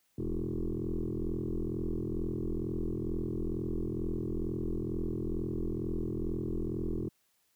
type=tone with frequency modulation; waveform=sine; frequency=167.2 Hz; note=E3; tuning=25 cents sharp; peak=-30 dBFS; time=0.18-7.09 s; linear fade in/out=5 ms; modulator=42.2 Hz; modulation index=5.3; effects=tanh soft clip ceiling -26 dBFS + white hiss -73 dBFS RMS until 7.55 s